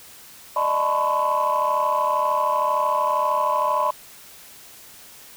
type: tone cluster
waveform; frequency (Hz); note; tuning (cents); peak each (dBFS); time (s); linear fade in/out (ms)
sine; 596 / 629 / 874 / 1008 / 1090; D5 / D#5 / A5 / B5 / C#6; +25 / +19 / -12 / +35 / -29; -25 / -28 / -27 / -20 / -25; 0.56-3.91; 5
effects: tanh soft clip ceiling -12 dBFS + white hiss -45 dBFS RMS until 5.36 s